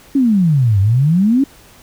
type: exponential two-way sweep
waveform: sine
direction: down then up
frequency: 286.5 to 94.3 to 286.5 Hz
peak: -9 dBFS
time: 0.15-1.44 s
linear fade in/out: 5 ms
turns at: 0.8 s
effects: pink hiss -44 dBFS RMS until 1.82 s